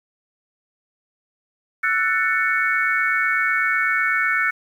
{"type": "chord", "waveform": "sine", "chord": "F# minor seventh", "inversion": "third", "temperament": "just", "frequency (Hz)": [1332, 1480, 1776, 2220], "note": ["E6", "F#6", "A6", "C#7"], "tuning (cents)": [18, 0, 16, 2], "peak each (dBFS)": [-25, -22, -23, -22], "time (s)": [1.83, 4.51], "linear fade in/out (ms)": 10, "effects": ["8-bit"]}